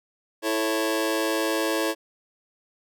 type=chord; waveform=sawtooth; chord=A major; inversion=second; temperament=just; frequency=330 / 440 / 550 Hz; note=E4 / A4 / C#5; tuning=+2 / 0 / -14 cents; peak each=-22 / -25 / -24 dBFS; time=0.42-1.95 s; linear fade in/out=50 ms; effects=none